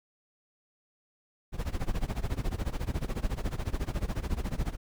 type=noise with tremolo; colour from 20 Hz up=brown; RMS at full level=-28 dBFS; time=1.52-4.77 s; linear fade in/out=50 ms; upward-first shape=sine; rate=14 Hz; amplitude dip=90%; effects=none